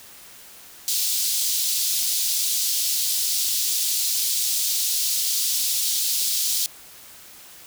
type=high-pass noise; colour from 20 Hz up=pink; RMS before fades=-23 dBFS; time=0.88-6.66 s; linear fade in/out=0 ms; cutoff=3900 Hz; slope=24 dB/octave; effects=white hiss -45 dBFS RMS until 7.66 s